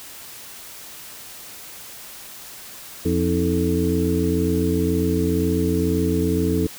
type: harmonic tone with a mistuned harmonic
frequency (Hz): 87.31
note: F2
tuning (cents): 0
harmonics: 1 / 2 / 3 / 4 / 5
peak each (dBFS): -24 / -24 / -24 / -24 / -24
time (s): 3.05-6.67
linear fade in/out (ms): 5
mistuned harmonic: 4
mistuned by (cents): -130
effects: white hiss -39 dBFS RMS until 6.78 s